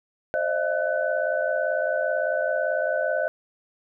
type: tone cluster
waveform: sine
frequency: 529 / 614 / 672 / 1501 Hz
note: C5 / D#5 / E5 / F#6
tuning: +19 / -23 / +33 / +24 cents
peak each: -28 / -25 / -29 / -29 dBFS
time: 0.34-3.28 s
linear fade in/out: 0 ms
effects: none